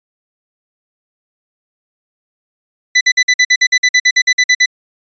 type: tone bursts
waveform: sawtooth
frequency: 1994 Hz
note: B6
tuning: 16 cents sharp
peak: -3 dBFS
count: 16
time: 2.95-4.66 s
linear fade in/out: 10 ms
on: 60 ms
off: 50 ms
effects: resampled to 16000 Hz